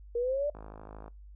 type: exponential sweep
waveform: sine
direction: up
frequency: 466.2 to 597 Hz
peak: -27 dBFS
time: 0.15-0.5 s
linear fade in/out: 5 ms
type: click train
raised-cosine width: 1 ms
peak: -32 dBFS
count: 29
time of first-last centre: 0.55-1.08 s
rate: 52.8 Hz
effects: noise-tail reverb RT60 0.2 s tail -22 dB re dry + added 50 Hz sine -47 dBFS peak until 1.35 s